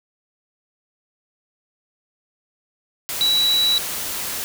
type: tone in noise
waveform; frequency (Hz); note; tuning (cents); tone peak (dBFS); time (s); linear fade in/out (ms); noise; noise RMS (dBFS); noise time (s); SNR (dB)
sine; 3919; B7; -14; -15; 3.21-3.78; 0; white; -27; 3.09-4.44; +9
effects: none